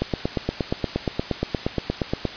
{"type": "click train", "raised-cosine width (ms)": 2, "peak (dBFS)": -8, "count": 20, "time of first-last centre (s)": [0.02, 2.253], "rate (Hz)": 8.51, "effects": ["white hiss -35 dBFS RMS until 2.36 s", "resampled to 11025 Hz"]}